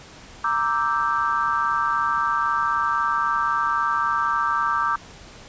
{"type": "chord", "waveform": "sine", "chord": "E half-diminished seventh", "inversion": "second", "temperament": "equal", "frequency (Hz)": [932.3, 1174.7, 1318.5, 1568], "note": ["Bb5", "D6", "E6", "G6"], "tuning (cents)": [0, 0, 0, 0], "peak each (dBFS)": [-27, -22, -26, -27], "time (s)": [0.44, 4.96], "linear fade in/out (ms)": 5, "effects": ["pink hiss -44 dBFS RMS until 5.48 s", "resampled to 16000 Hz"]}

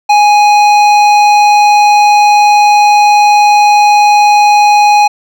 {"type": "tone with hard clipping", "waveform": "triangle", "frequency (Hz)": 830.6, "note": "G#5", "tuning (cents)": 0, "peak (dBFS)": -5, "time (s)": [0.09, 5.08], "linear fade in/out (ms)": 10, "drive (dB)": 16, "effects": []}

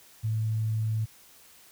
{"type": "tone", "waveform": "sine", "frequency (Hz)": 110, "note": "A2", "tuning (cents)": 0, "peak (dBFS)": -25, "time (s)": [0.23, 1.06], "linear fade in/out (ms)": 20, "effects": ["white hiss -55 dBFS RMS until 1.71 s"]}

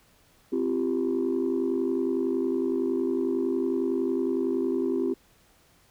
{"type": "chord", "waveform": "sine", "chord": "C suspended fourth", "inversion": "none", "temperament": "equal with one note detuned", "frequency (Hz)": [261.6, 341.1, 392], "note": ["C4", "F4", "G4"], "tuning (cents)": [0, -41, 0], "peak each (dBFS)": -27, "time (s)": [0.52, 5.14], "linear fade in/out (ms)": 10, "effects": ["tanh soft clip ceiling -18 dBFS", "pink hiss -61 dBFS RMS until 5.9 s"]}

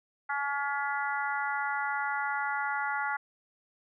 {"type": "harmonic tone", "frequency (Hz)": 282.9, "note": "C#4", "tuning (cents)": 35, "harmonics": [3, 4, 5, 6, 7], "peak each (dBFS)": [-33, -38, -33, -39, -38], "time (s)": [0.29, 3.17], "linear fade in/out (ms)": 10, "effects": []}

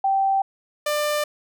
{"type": "tone pair in turn", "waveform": ["sine", "sawtooth"], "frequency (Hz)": [779, 595.4], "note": ["G5", "D5"], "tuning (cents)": [-11, 24], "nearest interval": "perfect fourth", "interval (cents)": 465, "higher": "first", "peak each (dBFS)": -17, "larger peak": "neither", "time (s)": [[0.04, 0.42], [0.86, 1.24]], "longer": "neither", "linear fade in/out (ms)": 5, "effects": []}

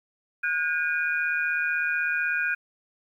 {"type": "tone cluster", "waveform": "sine", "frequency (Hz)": [1452, 1608, 2451], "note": ["F#6", "G6", "D#7"], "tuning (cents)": [-33, 44, -27], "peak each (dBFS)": [-27, -27, -30], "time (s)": [0.43, 2.55], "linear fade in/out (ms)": 10, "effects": ["10-bit"]}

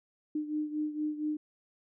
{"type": "beating tone pair", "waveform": "sine", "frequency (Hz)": [302.1, 306.4], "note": ["D4", "D#4"], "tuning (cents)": [49, -27], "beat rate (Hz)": 4.3, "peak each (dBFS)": [-32, -37], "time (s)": [0.35, 1.37], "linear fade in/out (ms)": 5, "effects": []}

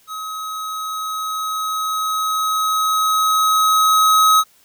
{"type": "tone with level ramp", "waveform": "square", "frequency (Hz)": 1273, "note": "D#6", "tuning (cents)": 39, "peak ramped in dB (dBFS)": [-27, -10], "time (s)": [0.07, 4.44], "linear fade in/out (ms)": 50, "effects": ["white hiss -54 dBFS RMS until 4.64 s"]}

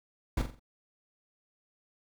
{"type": "noise with echo", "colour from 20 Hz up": "brown", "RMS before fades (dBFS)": -28, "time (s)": [0.37, 0.42], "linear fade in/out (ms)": 5, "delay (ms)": 44, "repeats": 4, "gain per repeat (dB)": -8, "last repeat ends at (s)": 0.596, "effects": []}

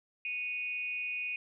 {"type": "tone with amplitude modulation", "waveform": "sine", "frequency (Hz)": 2485, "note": "D#7", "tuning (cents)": -3, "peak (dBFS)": -30, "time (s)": [0.25, 1.36], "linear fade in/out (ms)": 2, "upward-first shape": "sine", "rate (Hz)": 276, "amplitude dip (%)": 70, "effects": []}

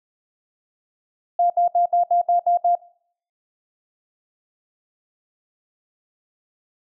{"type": "tone bursts", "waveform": "sine", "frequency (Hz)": 698.5, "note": "F5", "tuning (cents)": 0, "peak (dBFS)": -14, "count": 8, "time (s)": [1.39, 2.753], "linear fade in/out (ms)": 5, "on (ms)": 110, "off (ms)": 69, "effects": ["noise-tail reverb RT60 0.6 s tail -22 dB re dry"]}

